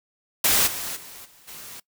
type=noise with level steps; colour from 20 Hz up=white; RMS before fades=-19 / -31 / -42 / -53 / -40 dBFS; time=0.44-1.8 s; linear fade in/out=5 ms; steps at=0.66 / 0.95 / 1.24 / 1.47 s; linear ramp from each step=20 ms; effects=noise-tail reverb RT60 0.1 s tail -21 dB re dry